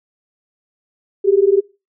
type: tone pair together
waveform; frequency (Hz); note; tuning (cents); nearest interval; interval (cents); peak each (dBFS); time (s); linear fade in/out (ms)
sine; 385 / 405.1; G4 / G#4; -31 / -43; minor second; 88; -13; 1.24-1.61; 20
effects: noise-tail reverb RT60 0.3 s tail -24 dB re dry